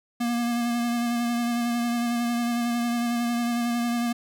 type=tone with vibrato; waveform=square; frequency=237.4 Hz; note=A#3; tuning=32 cents sharp; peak=-24 dBFS; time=0.2-4.13 s; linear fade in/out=10 ms; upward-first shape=sine; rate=11 Hz; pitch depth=20 cents each way; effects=none